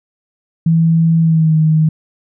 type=tone with pitch glide; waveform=sine; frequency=164.1 to 156.87 Hz; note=E3 to D#3; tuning=-8 to +14 cents; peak=-8 dBFS; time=0.66-1.89 s; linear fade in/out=5 ms; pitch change=-78 cents; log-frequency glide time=1.2-1.56 s; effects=none